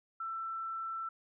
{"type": "tone", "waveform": "sine", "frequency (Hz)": 1335, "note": "E6", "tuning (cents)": 22, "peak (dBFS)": -36, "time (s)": [0.2, 1.09], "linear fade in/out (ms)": 5, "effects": []}